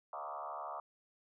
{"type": "tone with frequency modulation", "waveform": "sine", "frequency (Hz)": 929, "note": "A#5", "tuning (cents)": -6, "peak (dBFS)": -40, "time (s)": [0.13, 0.8], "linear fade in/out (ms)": 2, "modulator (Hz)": 72.3, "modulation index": 4.5, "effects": []}